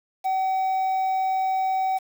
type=tone with quantisation; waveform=triangle; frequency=759 Hz; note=F#5; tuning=44 cents sharp; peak=-19 dBFS; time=0.24-1.99 s; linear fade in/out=20 ms; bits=7; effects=none